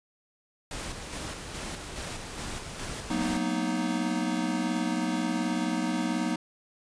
pink noise with tremolo, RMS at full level -36 dBFS, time 0.71-3.37 s, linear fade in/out 2 ms, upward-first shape square, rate 2.4 Hz, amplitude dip 35%
square chord, B major seventh, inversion second, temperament equal with one note detuned, 185 / 228.3 / 246.9 / 311.1 Hz, F#3 / A#3 / B3 / D#4, 0 / -36 / 0 / 0 cents, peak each -34 / -34 / -33 / -32 dBFS, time 3.1-6.36 s, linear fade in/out 5 ms
effects resampled to 22050 Hz

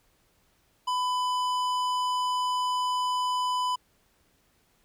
sine tone with tanh clipping, 1000 Hz, B5, 21 cents sharp, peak -27 dBFS, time 0.87-3.76 s, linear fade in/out 10 ms, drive 15 dB, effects pink hiss -67 dBFS RMS until 4.84 s

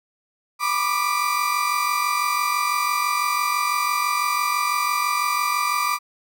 35% pulse tone cluster, 988 / 1154 / 1200 Hz, B5 / D6 / D6, 0 / -31 / +37 cents, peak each -26 / -23 / -21 dBFS, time 0.59-5.99 s, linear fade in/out 50 ms, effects none

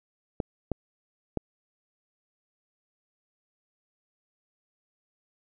clicks, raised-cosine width 2 ms, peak -14 dBFS, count 3, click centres 0.402 / 0.717 / 1.373 s, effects none

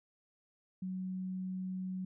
sine tone, 186.1 Hz, F#3, 10 cents sharp, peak -36 dBFS, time 0.82-2.05 s, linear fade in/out 5 ms, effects none

